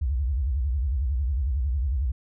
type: tone with vibrato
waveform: sine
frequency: 66.3 Hz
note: C2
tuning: 23 cents sharp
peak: -22 dBFS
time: 0.01-2.12 s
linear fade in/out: 10 ms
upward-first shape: sine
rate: 11 Hz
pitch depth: 250 cents each way
effects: none